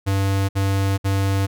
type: tone bursts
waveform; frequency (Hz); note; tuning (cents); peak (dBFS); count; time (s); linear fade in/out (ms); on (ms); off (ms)
square; 97.7; G2; -5; -18; 3; 0.06-1.47; 20; 430; 60
effects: none